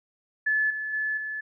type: tone with level steps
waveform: sine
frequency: 1728 Hz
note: A6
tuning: 32 cents flat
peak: -21 / -29 / -25 / -30 dBFS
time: 0.46-1.41 s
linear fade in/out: 10 ms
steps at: 0.7 / 0.93 / 1.17 s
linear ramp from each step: 5 ms
effects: none